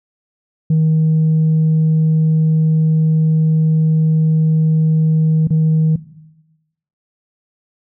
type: tone with dropouts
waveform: sine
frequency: 158 Hz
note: D#3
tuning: 27 cents sharp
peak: -8 dBFS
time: 0.7-5.96 s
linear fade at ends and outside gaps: 5 ms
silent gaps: 5.473-5.505 s
effects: noise-tail reverb RT60 1.0 s tail -17 dB re dry + tanh soft clip ceiling -8 dBFS